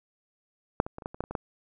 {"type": "clicks", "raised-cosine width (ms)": 1, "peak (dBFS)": [-6, -22, -24, -29, -18, -28, -14, -26, -22, -14], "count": 10, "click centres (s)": [0.801, 0.865, 0.984, 1.022, 1.059, 1.145, 1.206, 1.239, 1.31, 1.352], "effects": []}